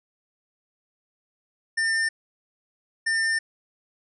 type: tone pair in turn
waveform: square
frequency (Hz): 1802 / 1802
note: A6 / A6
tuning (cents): +41 / +41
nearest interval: unison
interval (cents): 0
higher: neither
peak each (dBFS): -22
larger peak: neither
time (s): 1.77-2.09 / 3.06-3.39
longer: second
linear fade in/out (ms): 10
effects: resampled to 24000 Hz